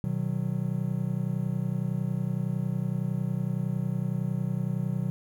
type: chord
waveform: triangle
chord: B major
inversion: none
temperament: just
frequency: 123.47 / 154.34 / 185.21 Hz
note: B2 / D#3 / F#3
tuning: 0 / -14 / +2 cents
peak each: -29 dBFS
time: 0.04-5.1 s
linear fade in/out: 0 ms
effects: 10-bit